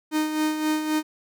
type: tone with tremolo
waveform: 45% pulse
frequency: 308.6 Hz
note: D#4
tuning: 14 cents flat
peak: -20 dBFS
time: 0.11-1.03 s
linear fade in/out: 50 ms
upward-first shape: sine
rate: 3.8 Hz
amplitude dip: 55%
effects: none